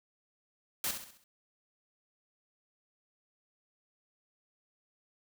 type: noise with echo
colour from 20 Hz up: white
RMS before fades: -33 dBFS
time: 0.84-0.91 s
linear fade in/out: 2 ms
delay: 66 ms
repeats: 5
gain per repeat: -7 dB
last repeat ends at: 1.24 s
effects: none